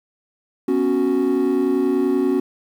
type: chord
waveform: triangle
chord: B suspended second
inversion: none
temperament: equal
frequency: 246.9 / 277.2 / 370 Hz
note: B3 / C#4 / F#4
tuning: 0 / 0 / 0 cents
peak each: -21 / -17 / -17 dBFS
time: 0.68-2.4 s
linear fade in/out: 5 ms
effects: tanh soft clip ceiling -7 dBFS + 8-bit